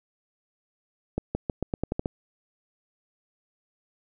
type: accelerating click train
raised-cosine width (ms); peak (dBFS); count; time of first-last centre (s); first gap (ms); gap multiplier
2; -13; 9; 1.18-2.058; 170; 0.87
effects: none